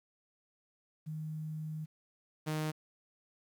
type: tone pair in turn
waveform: sine / sawtooth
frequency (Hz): 155.56 / 154.82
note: D#3 / D#3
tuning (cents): 0 / -8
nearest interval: unison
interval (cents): 8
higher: first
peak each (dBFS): -37 / -29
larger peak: second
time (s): 1.06-1.86 / 2.46-2.72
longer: first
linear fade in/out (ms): 20
effects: 11-bit